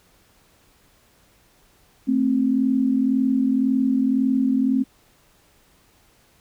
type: tone pair together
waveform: sine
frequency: 223.6 / 265.5 Hz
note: A3 / C4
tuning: +28 / +25 cents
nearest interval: minor third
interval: 297 cents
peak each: -22 / -18 dBFS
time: 2.07-4.84 s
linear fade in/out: 20 ms
effects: pink hiss -58 dBFS RMS until 6.4 s